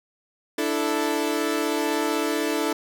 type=chord; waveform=sawtooth; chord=D suspended second; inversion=none; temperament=equal; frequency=293.7 / 329.6 / 440 Hz; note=D4 / E4 / A4; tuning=0 / 0 / 0 cents; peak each=-23 dBFS; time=0.58-2.73 s; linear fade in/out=5 ms; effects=none